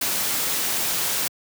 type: noise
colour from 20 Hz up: white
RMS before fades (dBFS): -24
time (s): 0.01-1.28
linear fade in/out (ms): 5
effects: high-pass 100 Hz 12 dB/octave